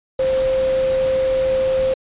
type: tone in noise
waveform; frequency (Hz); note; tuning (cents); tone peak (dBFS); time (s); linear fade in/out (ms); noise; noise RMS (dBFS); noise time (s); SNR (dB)
sine; 525; C5; +6; -15; 0.19-1.94; 5; pink; -31; 0.19-1.94; +13
effects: resampled to 8000 Hz